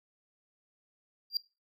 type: tone with exponential growth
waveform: triangle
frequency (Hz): 4757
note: D8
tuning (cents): +21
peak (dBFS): -22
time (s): 1.3-1.37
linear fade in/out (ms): 2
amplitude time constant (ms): 15
effects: noise-tail reverb RT60 0.3 s tail -23 dB re dry